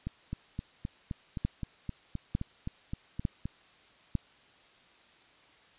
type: two click trains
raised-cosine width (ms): 5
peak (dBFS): -22 / -16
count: 14 / 4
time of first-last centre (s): 0.07-3.455 / 1.45-4.153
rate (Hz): 3.84 / 1.11
effects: white hiss -60 dBFS RMS until 5.78 s + resampled to 8000 Hz